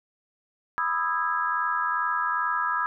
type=chord; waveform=sine; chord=E major seventh; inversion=second; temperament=just; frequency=988.9 / 1236.1 / 1318.5 / 1648.1 Hz; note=B5 / D#6 / E6 / G#6; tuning=+2 / -12 / 0 / -14 cents; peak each=-29 dBFS; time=0.78-2.86 s; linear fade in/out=0 ms; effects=none